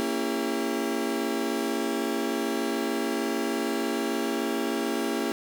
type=chord; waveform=35% pulse; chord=A# diminished seventh; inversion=none; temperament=just; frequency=233.1 / 279.7 / 335.6 / 402.8 Hz; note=A#3 / C#4 / E4 / G4; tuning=0 / +16 / +31 / +47 cents; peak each=-30 dBFS; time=0-5.32 s; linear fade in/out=0 ms; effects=none